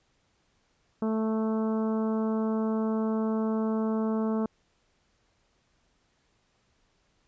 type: harmonic tone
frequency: 220 Hz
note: A3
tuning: in tune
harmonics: 1 / 2 / 3 / 4 / 5 / 6 / 7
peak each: -26 / -32 / -38 / -41 / -42 / -45 / -55 dBFS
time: 1.02-4.46 s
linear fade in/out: 2 ms
effects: pink hiss -70 dBFS RMS until 7.27 s + resampled to 16000 Hz